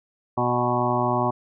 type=harmonic tone with a mistuned harmonic; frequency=122.3 Hz; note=B2; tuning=16 cents flat; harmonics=1 / 2 / 3 / 5 / 6 / 7 / 8 / 9; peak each=-28 / -28 / -28 / -28 / -28 / -28 / -28 / -28 dBFS; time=0.37-1.31 s; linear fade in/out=10 ms; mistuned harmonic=6; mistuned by=+22 cents; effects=none